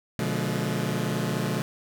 sawtooth chord, B diminished seventh, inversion none, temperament just, 123.47 / 148.16 / 177.8 / 213.4 Hz, B2 / D3 / F3 / Ab3, 0 / +16 / +31 / +47 cents, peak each -27 dBFS, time 0.19-1.62 s, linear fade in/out 0 ms, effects none

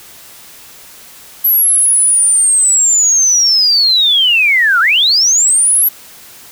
sine linear two-way sweep, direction down then up, 11840 to 1318.5 to 11840 Hz, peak -7 dBFS, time 1.44-5.89 s, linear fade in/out 10 ms, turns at 4.8 s, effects white hiss -37 dBFS RMS until 6.51 s

